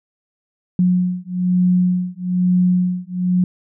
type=beating tone pair; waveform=sine; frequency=180.2 / 181.3 Hz; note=F#3 / F#3; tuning=-45 / -35 cents; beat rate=1.1 Hz; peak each=-17 / -17 dBFS; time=0.79-3.44 s; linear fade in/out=2 ms; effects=none